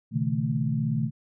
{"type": "tone cluster", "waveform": "sine", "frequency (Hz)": [123, 141.1, 158.5, 220.3], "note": ["B2", "C#3", "D#3", "A3"], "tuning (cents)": [-7, 31, 32, 2], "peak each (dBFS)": -29, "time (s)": [0.11, 1.11], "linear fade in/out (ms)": 50, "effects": []}